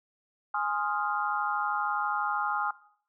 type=chord; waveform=sine; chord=F minor seventh; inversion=first; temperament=equal; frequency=830.6 / 1046.5 / 1244.5 / 1396.9 Hz; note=Ab5 / C6 / Eb6 / F6; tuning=0 / 0 / 0 / 0 cents; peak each=-31 / -35 / -32 / -33 dBFS; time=0.54-2.71 s; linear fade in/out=5 ms; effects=noise-tail reverb RT60 0.6 s tail -19 dB re dry